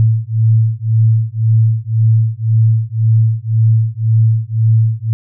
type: beating tone pair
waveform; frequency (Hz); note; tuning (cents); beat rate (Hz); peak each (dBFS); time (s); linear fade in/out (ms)
sine; 110.8 / 112.7; A2 / A2; +13 / +42; 1.9; -12; 0-5.13; 0
effects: none